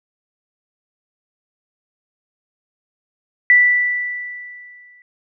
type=tone with exponential decay; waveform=sine; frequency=1970 Hz; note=B6; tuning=5 cents flat; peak=-6 dBFS; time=3.5-5.02 s; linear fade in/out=1 ms; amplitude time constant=330 ms; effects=none